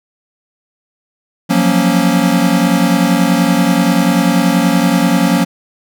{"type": "chord", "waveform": "square", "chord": "Gb major seventh", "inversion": "third", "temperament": "equal", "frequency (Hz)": [174.61, 185, 233.1, 277.2], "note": ["F3", "Gb3", "Bb3", "Db4"], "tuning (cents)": [0, 0, 0, 0], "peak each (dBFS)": -16, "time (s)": [1.49, 5.45], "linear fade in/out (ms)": 20, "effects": []}